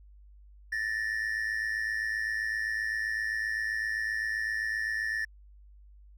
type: tone pair together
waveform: triangle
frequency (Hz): 1760 / 1867.7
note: A6 / A#6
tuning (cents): 0 / +3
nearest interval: minor second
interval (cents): 103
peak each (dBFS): -29 / -32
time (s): 0.72-5.25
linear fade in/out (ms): 5
effects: added 50 Hz sine -51 dBFS peak until 6.17 s